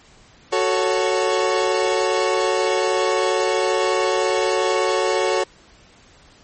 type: chord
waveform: 30% pulse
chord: F# minor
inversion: none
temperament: equal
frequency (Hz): 370 / 440 / 554.4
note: F#4 / A4 / C#5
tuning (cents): 0 / 0 / 0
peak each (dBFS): -19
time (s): 0.52-5.44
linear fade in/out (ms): 10
effects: pink hiss -50 dBFS RMS until 6.43 s + MP3 32 kbps